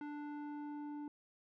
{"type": "tone with low-pass filter sweep", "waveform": "square", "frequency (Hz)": 294.2, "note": "D4", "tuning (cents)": 3, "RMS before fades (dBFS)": -45, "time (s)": [0.01, 1.08], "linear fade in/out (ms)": 2, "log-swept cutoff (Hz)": [1600, 730], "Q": 1.1, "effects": []}